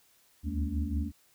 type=tone cluster; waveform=sine; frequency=71.8 / 77.3 / 209.9 / 230.2 / 283.9 Hz; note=D2 / D#2 / G#3 / A#3 / C#4; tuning=-39 / -11 / +19 / -22 / +41 cents; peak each=-35 / -31 / -39 / -39 / -38 dBFS; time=0.43-1.12 s; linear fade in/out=50 ms; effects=white hiss -65 dBFS RMS until 1.34 s